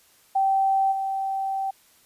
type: tone with level steps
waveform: sine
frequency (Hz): 776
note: G5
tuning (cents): -18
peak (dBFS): -18 / -24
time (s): 0.35-1.71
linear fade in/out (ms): 10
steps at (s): 0.91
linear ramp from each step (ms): 20
effects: white hiss -58 dBFS RMS until 2.05 s + resampled to 32000 Hz